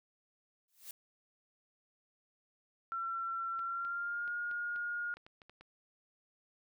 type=noise with exponential growth; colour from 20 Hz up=blue; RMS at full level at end=-43 dBFS; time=0.68-0.91 s; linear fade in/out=2 ms; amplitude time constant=48 ms
type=tone with pitch glide; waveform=sine; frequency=1354 to 1427.1 Hz; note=E6 to F6; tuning=+46 to +37 cents; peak=-35 dBFS; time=2.92-5.14 s; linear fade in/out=0 ms; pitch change=+91 cents; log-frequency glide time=3.58-4.31 s
type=clicks; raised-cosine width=0.3 ms; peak=-39 dBFS; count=10; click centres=3.592 / 3.85 / 4.278 / 4.513 / 4.761 / 5.17 / 5.265 / 5.418 / 5.496 / 5.61 s
effects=none